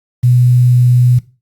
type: tone with quantisation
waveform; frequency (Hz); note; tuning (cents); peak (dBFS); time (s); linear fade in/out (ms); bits
sine; 123.47; B2; 0; -6; 0.23-1.19; 10; 6
effects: noise-tail reverb RT60 0.3 s tail -17 dB re dry + Opus 48 kbps